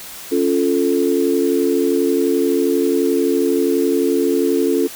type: chord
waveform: sine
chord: Db augmented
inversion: none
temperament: equal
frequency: 277.2 / 349.2 / 440 Hz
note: Db4 / F4 / A4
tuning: 0 / 0 / 0 cents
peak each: -18 dBFS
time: 0.31-4.88 s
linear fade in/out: 20 ms
effects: white hiss -34 dBFS RMS until 4.95 s